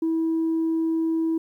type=tone; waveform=sine; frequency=325.2 Hz; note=E4; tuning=23 cents flat; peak=-19 dBFS; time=0.02-1.38 s; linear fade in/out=5 ms; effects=tanh soft clip ceiling -18 dBFS + 10-bit